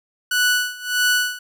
sawtooth tone with tremolo, 1480 Hz, F#6, in tune, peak -11 dBFS, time 0.31-1.39 s, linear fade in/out 5 ms, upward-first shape sine, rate 1.6 Hz, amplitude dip 90%, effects none

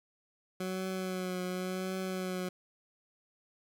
20% pulse tone with vibrato, 185 Hz, F#3, in tune, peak -29 dBFS, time 0.6-2.49 s, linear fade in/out 5 ms, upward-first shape triangle, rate 0.91 Hz, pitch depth 32 cents each way, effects none

